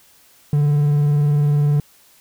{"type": "tone with vibrato", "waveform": "triangle", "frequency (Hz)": 146.5, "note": "D3", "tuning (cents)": -4, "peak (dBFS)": -11, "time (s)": [0.53, 1.8], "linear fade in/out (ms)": 2, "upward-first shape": "triangle", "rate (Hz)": 20, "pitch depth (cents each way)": 48, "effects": ["white hiss -52 dBFS RMS until 2.2 s"]}